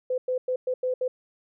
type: tone bursts at uneven times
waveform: sine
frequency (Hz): 508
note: B4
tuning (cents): +49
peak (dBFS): -23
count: 6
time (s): 0.1-0.18 / 0.28-0.38 / 0.48-0.56 / 0.67-0.74 / 0.83-0.94 / 1.01-1.08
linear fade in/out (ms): 5
effects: none